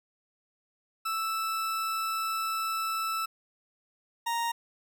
40% pulse tone pair in turn, 1318.5 / 932.3 Hz, E6 / A#5, 0 / 0 cents, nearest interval tritone, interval 600 cents, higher first, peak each -28 / -27 dBFS, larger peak second, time 1.05-3.26 / 4.26-4.52 s, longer first, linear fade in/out 10 ms, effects none

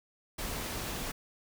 pink noise, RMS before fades -37 dBFS, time 0.38-1.12 s, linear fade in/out 10 ms, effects none

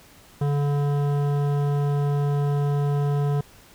sine tone with hard clipping, 143.7 Hz, D3, 37 cents flat, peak -22 dBFS, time 0.41-3.41 s, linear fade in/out 5 ms, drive 14 dB, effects pink hiss -51 dBFS RMS until 3.74 s

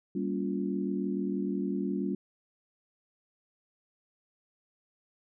sine chord, G half-diminished seventh, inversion none, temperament just, 196 / 235.2 / 282.2 / 352.8 Hz, G3 / Bb3 / Db4 / F4, 0 / +16 / +31 / +18 cents, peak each -32 / -37 / -34 / -36 dBFS, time 0.15-2.15 s, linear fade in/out 5 ms, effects none

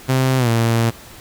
sawtooth tone with pitch glide, 130.81 to 115.2 Hz, C3 to A#2, 0 to -20 cents, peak -10 dBFS, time 0.08-0.91 s, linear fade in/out 20 ms, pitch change -220 cents, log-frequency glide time 0.38-0.49 s, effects pink hiss -40 dBFS RMS until 1.2 s

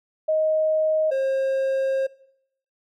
sine / triangle tone pair in turn, 626 / 535.2 Hz, D#5 / C5, +10 / +39 cents, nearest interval minor third, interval 271 cents, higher first, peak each -18 / -18 dBFS, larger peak neither, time 0.28-1.11 / 1.11-2.07 s, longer second, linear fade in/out 10 ms, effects noise-tail reverb RT60 0.7 s tail -20 dB re dry

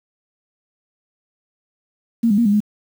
sine tone with pitch steps, 231 / 202.7 / 235.6 / 203.6 / 209.5 Hz, A#3 / G#3 / A#3 / G#3 / G#3, -16 / -42 / +19 / -34 / +15 cents, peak -12 dBFS, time 2.23-2.605 s, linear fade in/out 10 ms, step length 75 ms, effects 7-bit

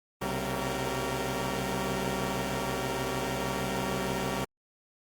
10% pulse tone cluster, 63.2 / 132.8 / 190.1 / 228.6 / 463.1 Hz, B1 / C3 / F#3 / A#3 / A#4, +41 / +26 / +47 / -34 / -11 cents, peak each -30 / -26 / -26 / -31 / -30 dBFS, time 0.21-4.45 s, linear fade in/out 10 ms, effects Opus 32 kbps

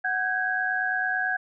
sine tone cluster, 739 / 1538 / 1647 Hz, F#5 / G6 / G#6, -2 / -33 / -15 cents, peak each -30 / -29 / -26 dBFS, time 0.04-1.37 s, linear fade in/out 10 ms, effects none

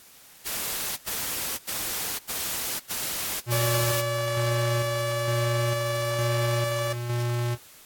white noise bursts, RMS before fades -30 dBFS, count 6, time 0.45-4.02 s, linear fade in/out 20 ms, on 520 ms, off 90 ms
square tone with tremolo, 120 Hz, B2, 49 cents flat, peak -25 dBFS, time 3.46-7.58 s, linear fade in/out 50 ms, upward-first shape square, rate 1.1 Hz, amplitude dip 45%
sawtooth tone with pitch glide, 575 to 578.3 Hz, D5 to D5, -37 to -27 cents, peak -23 dBFS, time 3.52-6.93 s, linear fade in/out 5 ms, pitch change +10 cents, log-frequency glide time 4.5-6.49 s
effects white hiss -51 dBFS RMS until 7.85 s + AAC 64 kbps

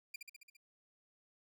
sawtooth tone with echo, 2394 Hz, D7, 33 cents sharp, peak -39 dBFS, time 0.14-0.16 s, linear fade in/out 5 ms, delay 68 ms, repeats 6, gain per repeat -3 dB, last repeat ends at 0.568 s, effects none

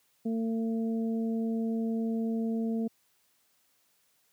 harmonic tone, 225.9 Hz, A3, 46 cents sharp, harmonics 1 / 2 / 3, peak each -28 / -37 / -45 dBFS, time 0.25-2.88 s, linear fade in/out 10 ms, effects white hiss -70 dBFS RMS until 4.32 s + high-pass 80 Hz 12 dB/octave

